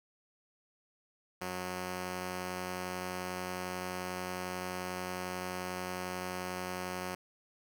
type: tone pair together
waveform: 5% pulse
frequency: 91.25 / 182.5 Hz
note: F#2 / F#3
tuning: -24 / -24 cents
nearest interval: octave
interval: 1200 cents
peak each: -31 / -29 dBFS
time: 1.41-7.15 s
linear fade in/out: 5 ms
effects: none